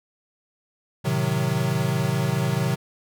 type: chord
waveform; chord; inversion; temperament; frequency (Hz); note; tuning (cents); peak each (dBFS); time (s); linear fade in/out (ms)
square; A diminished seventh; none; equal; 110 / 130.81 / 155.56 / 185; A2 / C3 / Eb3 / Gb3; 0 / 0 / 0 / 0; -31 / -25 / -27 / -29; 1.04-2.76; 20
effects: none